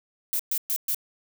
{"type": "noise bursts", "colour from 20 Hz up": "violet", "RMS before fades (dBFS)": -26, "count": 4, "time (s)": [0.33, 0.946], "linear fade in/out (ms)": 0, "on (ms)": 64, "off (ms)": 120, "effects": []}